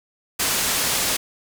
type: low-pass noise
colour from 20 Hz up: white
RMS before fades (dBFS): -22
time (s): 0.39-1.17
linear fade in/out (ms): 10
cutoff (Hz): 11000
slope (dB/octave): 12
effects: none